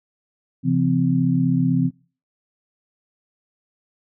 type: tone cluster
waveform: sine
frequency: 133.4 / 169.3 / 257.5 Hz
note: C3 / E3 / C4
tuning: +34 / +46 / -28 cents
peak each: -21 / -20 / -20 dBFS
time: 0.63-1.91 s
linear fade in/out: 50 ms
effects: noise-tail reverb RT60 0.4 s tail -24 dB re dry